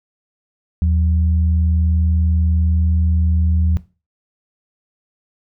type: tone pair together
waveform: sine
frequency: 79.86 / 180 Hz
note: D#2 / F#3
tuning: +46 / -47 cents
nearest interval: octave + major second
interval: 1407 cents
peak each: -13 / -22 dBFS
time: 0.82-3.77 s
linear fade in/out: 0 ms
effects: noise-tail reverb RT60 0.3 s tail -17 dB re dry